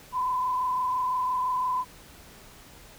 sine tone with frequency modulation, 1010 Hz, B5, 39 cents sharp, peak -24 dBFS, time 0.12-1.85 s, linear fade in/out 50 ms, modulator 25.9 Hz, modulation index 0.83, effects pink hiss -50 dBFS RMS until 2.98 s

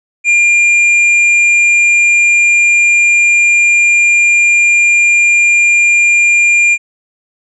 triangle tone with tanh clipping, 2400 Hz, D7, 37 cents sharp, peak -7 dBFS, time 0.24-6.78 s, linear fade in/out 50 ms, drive 10 dB, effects resampled to 22050 Hz

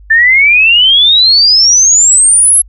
sine exponential sweep, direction up, 1760 to 11175 Hz, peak -3 dBFS, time 0.1-2.62 s, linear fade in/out 10 ms, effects added 50 Hz sine -33 dBFS peak until 2.68 s

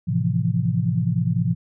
sine chord, F major seventh, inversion first, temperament equal, 110 / 130.81 / 164.81 / 174.61 Hz, A2 / C3 / E3 / F3, 0 / 0 / 0 / 0 cents, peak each -24 dBFS, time 0.07-1.55 s, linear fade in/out 20 ms, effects none

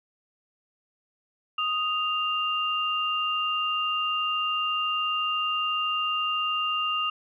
sine tone pair together, 1244.6 / 2794 Hz, D#6 / F7, 0 / 0 cents, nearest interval octave + major second, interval 1400 cents, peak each -27 dBFS, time 1.58-7.1 s, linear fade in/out 5 ms, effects none

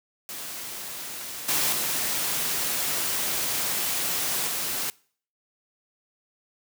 white noise with level steps, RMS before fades -36 / -24 / -27 / -29 dBFS, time 0.29-4.9 s, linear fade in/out 0 ms, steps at 1.48 / 1.72 / 4.47 s, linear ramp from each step 10 ms, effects noise-tail reverb RT60 0.5 s tail -24 dB re dry + high-pass 100 Hz 12 dB/octave

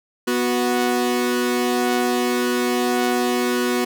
sawtooth tone pair together, 245.7 / 368.1 Hz, B3 / F#4, -9 / -9 cents, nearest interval perfect fifth, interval 700 cents, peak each -17 dBFS, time 0.27-3.85 s, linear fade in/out 10 ms, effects none

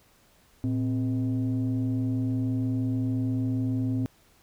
sine tone pair together, 113.67 / 260.1 Hz, A#2 / C4, -43 / -10 cents, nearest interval octave + major second, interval 1433 cents, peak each -25 dBFS, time 0.64-4.06 s, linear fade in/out 0 ms, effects tanh soft clip ceiling -21 dBFS + pink hiss -61 dBFS RMS until 4.42 s

